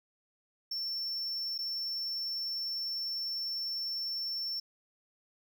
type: tone with dropouts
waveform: triangle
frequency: 5410 Hz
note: E8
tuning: 44 cents sharp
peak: -32 dBFS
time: 0.71-4.6 s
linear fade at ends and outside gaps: 5 ms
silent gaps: 1.58-1.587 s
effects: none